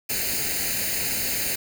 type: noise with comb filter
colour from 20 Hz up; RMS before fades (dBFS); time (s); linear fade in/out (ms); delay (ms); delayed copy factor
white; -26; 0.09-1.56; 10; 0.44; +0.75
effects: none